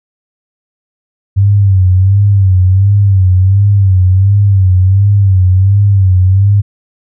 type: tone with vibrato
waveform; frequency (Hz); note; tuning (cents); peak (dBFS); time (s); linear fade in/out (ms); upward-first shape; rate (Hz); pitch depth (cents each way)
sine; 96.6; G2; -25; -4; 1.36-6.62; 20; sine; 1.4; 90
effects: none